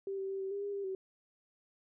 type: tone with pitch steps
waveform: sine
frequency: 391.3 / 386.4 / 388.7 / 384.7 / 401.1 / 404.8 / 398.3 / 380.6 Hz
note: G4 / G4 / G4 / G4 / G4 / G#4 / G4 / F#4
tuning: -3 / -25 / -15 / -33 / +40 / -44 / +28 / +49 cents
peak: -35 dBFS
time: 0.07-0.95 s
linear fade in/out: 2 ms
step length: 110 ms
effects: none